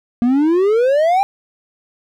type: exponential sweep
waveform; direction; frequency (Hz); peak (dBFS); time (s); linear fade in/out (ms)
triangle; up; 232.6 to 810; -9; 0.22-1.23; 0
effects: none